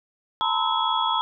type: tone cluster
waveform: sine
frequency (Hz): 883 / 943 / 1026 / 1301 / 3346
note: A5 / A#5 / C6 / E6 / G#7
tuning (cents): +6 / +20 / -34 / -23 / +12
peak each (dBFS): -27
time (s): 0.41-1.21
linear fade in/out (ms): 0
effects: none